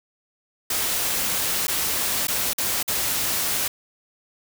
white noise with dropouts, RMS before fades -24 dBFS, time 0.7-3.68 s, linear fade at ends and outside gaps 5 ms, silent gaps 1.67-1.68 / 2.271-2.282 / 2.534-2.581 / 2.829-2.878 s, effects none

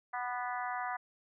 harmonic tone with a mistuned harmonic, 246.9 Hz, B3, in tune, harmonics 3 / 4 / 5 / 6 / 7 / 8, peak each -38 / -40 / -42 / -44 / -45 / -46 dBFS, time 0.13-0.97 s, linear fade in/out 10 ms, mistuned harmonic 5, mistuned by -21 cents, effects none

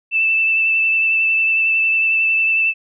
sine tone with vibrato, 2648 Hz, E7, 7 cents sharp, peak -13 dBFS, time 0.11-2.74 s, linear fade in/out 50 ms, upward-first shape sine, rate 11 Hz, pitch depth 15 cents each way, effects none

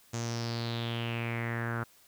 sawtooth tone with low-pass filter sweep, 116.9 Hz, A#2, 5 cents sharp, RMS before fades -34 dBFS, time 0.13-1.84 s, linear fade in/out 10 ms, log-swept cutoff 6800 to 1400 Hz, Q 5.4, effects white hiss -61 dBFS RMS until 2.07 s

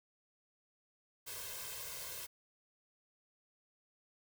white noise with comb filter, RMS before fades -45 dBFS, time 1.26-2.27 s, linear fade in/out 20 ms, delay 1.9 ms, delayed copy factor +0.85, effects none

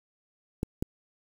clicks, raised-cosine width 3 ms, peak -15 dBFS, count 2, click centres 0.631 / 0.825 s, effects 7-bit

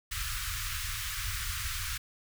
pink band-stop noise, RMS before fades -35 dBFS, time 0.11-1.98 s, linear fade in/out 10 ms, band 110 to 1200 Hz, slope 48 dB/octave, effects none

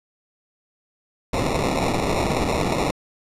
violet noise with sample-and-hold, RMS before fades -22 dBFS, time 1.33-2.91 s, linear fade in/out 5 ms, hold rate 1575 Hz, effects low-pass 9000 Hz 12 dB/octave

